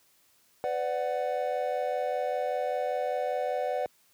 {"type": "chord", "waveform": "triangle", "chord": "B minor", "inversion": "none", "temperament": "equal with one note detuned", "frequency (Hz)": [502.2, 587.3, 740], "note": ["B4", "D5", "F#5"], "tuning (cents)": [29, 0, 0], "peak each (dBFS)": -30, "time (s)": [0.64, 3.86], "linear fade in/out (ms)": 0, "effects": ["white hiss -65 dBFS RMS until 4.13 s", "high-pass 60 Hz 12 dB/octave"]}